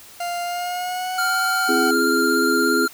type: tone with pitch glide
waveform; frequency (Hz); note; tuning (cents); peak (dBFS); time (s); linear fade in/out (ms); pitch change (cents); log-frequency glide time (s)
40% pulse; 698.5 to 753; F5 to F#5; 0 to +30; -23; 0.2-1.91; 5; +130; 0.43-1.34
type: tone with vibrato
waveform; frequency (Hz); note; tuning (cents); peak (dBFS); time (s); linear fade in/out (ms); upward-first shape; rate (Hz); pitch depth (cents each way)
square; 1396; F6; -1; -20; 1.18-2.88; 5; triangle; 17; 19
type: chord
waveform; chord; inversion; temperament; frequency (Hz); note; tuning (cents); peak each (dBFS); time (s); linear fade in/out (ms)
sine; C augmented; none; equal with one note detuned; 261.6 / 336 / 415.3; C4 / E4 / G#4; 0 / +33 / 0; -22; 1.68-2.87; 20
effects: white hiss -44 dBFS RMS until 2.93 s